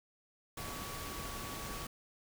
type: tone in noise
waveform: sine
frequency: 1133 Hz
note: C#6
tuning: 37 cents sharp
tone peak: -48 dBFS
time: 0.57-1.87 s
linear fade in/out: 5 ms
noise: pink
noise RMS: -43 dBFS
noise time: 0.57-1.87 s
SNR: -8 dB
effects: none